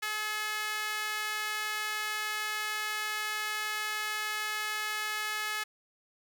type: tone with high-pass filter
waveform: sawtooth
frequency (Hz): 426.5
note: G#4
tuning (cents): +46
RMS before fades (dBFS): -34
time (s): 0.02-5.64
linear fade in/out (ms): 10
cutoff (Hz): 1600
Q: 1.6
effects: none